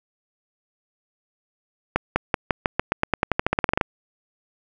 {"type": "accelerating click train", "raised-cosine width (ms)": 0.5, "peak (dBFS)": -3, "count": 20, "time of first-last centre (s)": [1.96, 3.812], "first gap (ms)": 200, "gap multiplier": 0.91, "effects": []}